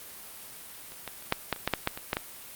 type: clicks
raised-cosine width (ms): 0.3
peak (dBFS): -30 / -19 / -30 / -7 / -10 / -27 / -9 / -7 / -9 / -20 / -10 / -12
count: 12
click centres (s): 0.921 / 1.077 / 1.224 / 1.324 / 1.527 / 1.562 / 1.676 / 1.737 / 1.874 / 1.975 / 2.131 / 2.169
effects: white hiss -45 dBFS RMS until 2.55 s + Opus 32 kbps